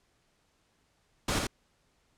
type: noise with echo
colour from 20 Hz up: pink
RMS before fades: -29 dBFS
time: 1.28-1.39 s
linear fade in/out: 5 ms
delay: 80 ms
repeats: 1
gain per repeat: -3 dB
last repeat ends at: 1.47 s
effects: pink hiss -71 dBFS RMS until 2.17 s + low-pass 9000 Hz 12 dB/octave